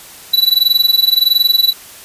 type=tone with amplitude modulation; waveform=square; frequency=3951 Hz; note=B7; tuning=in tune; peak=-6 dBFS; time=0.33-1.73 s; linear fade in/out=10 ms; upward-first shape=sine; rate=21.5 Hz; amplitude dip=90%; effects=white hiss -36 dBFS RMS until 2.04 s + resampled to 32000 Hz